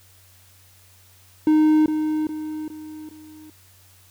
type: tone with echo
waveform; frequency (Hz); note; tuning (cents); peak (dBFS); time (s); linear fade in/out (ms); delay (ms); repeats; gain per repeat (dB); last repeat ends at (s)
triangle; 308.8; D#4; -13; -11; 1.47-1.86; 2; 410; 4; -7; 3.5
effects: added 93 Hz sine -54 dBFS peak until 4.1 s + white hiss -54 dBFS RMS until 4.1 s